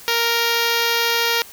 5% pulse tone with notch filter, 466.2 Hz, A#4, in tune, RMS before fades -19 dBFS, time 0.08-1.42 s, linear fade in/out 0 ms, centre 7900 Hz, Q 1.6, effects white hiss -41 dBFS RMS until 1.52 s

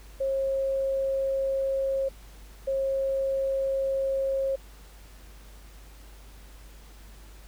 sine tone pair in turn, 540 / 540 Hz, C#5 / C#5, -45 / -45 cents, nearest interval unison, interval 0 cents, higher neither, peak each -24 dBFS, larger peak neither, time 0.2-2.09 / 2.67-4.56 s, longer neither, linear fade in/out 10 ms, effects added 50 Hz sine -46 dBFS peak until 7.47 s + pink hiss -54 dBFS RMS until 7.47 s

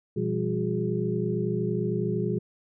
sine tone cluster, 121.1 / 170.1 / 199 / 361.9 / 414.7 Hz, B2 / F3 / G3 / F#4 / G#4, -34 / -45 / +26 / -38 / -3 cents, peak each -31 dBFS, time 0.16-2.39 s, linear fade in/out 10 ms, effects none

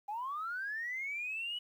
sine linear sweep, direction up, 797 to 2960 Hz, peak -35 dBFS, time 0.08-1.59 s, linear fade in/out 10 ms, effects tanh soft clip ceiling -31 dBFS + 11-bit

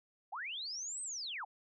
sine linear two-way sweep, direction up then down, 671 to 8372 to 671 Hz, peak -39 dBFS, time 0.32-1.45 s, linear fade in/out 10 ms, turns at 1.02 s, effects none

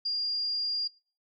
sine tone, 4810 Hz, D8, 41 cents sharp, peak -27 dBFS, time 0.05-0.88 s, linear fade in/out 10 ms, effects noise-tail reverb RT60 0.4 s tail -24 dB re dry

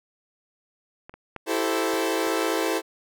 clicks, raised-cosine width 0.5 ms, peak -26 / -29 / -19 / -23 / -26 dBFS, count 5, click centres 1.095 / 1.14 / 1.363 / 1.938 / 2.272 s
sawtooth chord, A minor seventh, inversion second, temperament equal with one note detuned, 329.6 / 385.3 / 440 / 523.3 Hz, E4 / G4 / A4 / C5, 0 / -30 / 0 / 0 cents, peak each -23 / -26 / -24 / -26 dBFS, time 1.46-2.82 s, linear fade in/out 50 ms
effects none

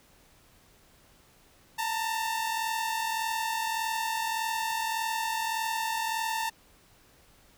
sawtooth tone pair together, 890.6 / 932.3 Hz, A5 / A#5, +21 / 0 cents, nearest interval minor second, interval 79 cents, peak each -26 / -31 dBFS, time 1.78-6.5 s, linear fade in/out 10 ms, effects pink hiss -60 dBFS RMS until 7.57 s

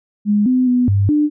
sine tone with pitch steps, 207.2 / 254.3 / 247.8 / 99.5 / 298.2 Hz, G#3 / C4 / B3 / G2 / D4, -4 / -49 / +6 / +26 / +27 cents, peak -11 dBFS, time 0.25-1.3 s, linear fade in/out 50 ms, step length 210 ms, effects none

